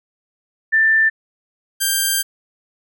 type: tone pair in turn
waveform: sine / 5% pulse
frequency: 1777 / 1583.1 Hz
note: A6 / G6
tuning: +17 / +17 cents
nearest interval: major second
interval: 200 cents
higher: first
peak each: -11 / -5 dBFS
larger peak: second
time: 0.72-1.1 / 1.8-2.23 s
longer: second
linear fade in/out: 20 ms
effects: none